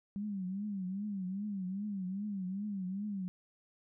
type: tone with vibrato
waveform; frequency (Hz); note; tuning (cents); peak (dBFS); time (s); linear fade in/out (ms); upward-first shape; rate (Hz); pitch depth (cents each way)
sine; 196; G3; 0; -35; 0.16-3.28; 0; triangle; 2.5; 150
effects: none